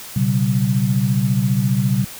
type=tone cluster; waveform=sine; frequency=122.2 / 136.9 / 192.9 Hz; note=B2 / C#3 / G3; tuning=-18 / -21 / -28 cents; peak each=-19 dBFS; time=0.16-2.05 s; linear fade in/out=5 ms; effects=white hiss -35 dBFS RMS until 2.19 s